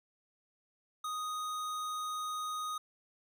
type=tone with hard clipping; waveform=sine; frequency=1244.5 Hz; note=D#6; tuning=in tune; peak=-37 dBFS; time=1.04-2.78 s; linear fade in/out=5 ms; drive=18 dB; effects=none